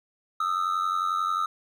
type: ring-modulated tone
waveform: triangle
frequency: 1276 Hz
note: D#6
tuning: 43 cents sharp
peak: -19 dBFS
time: 0.4-1.46 s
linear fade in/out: 5 ms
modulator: 45.6 Hz
effects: none